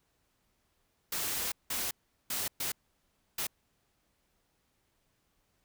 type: noise bursts at uneven times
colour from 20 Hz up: white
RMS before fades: -34 dBFS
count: 5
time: 1.12-1.52 / 1.7-1.91 / 2.3-2.48 / 2.6-2.72 / 3.38-3.47 s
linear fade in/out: 5 ms
effects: pink hiss -75 dBFS RMS until 5.64 s